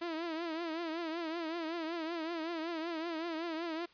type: tone with vibrato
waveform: sawtooth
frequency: 329.6 Hz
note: E4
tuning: in tune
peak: -32 dBFS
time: 0.01-3.86 s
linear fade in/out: 10 ms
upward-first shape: triangle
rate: 5.3 Hz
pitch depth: 110 cents each way
effects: white hiss -63 dBFS RMS until 3.93 s + resampled to 11025 Hz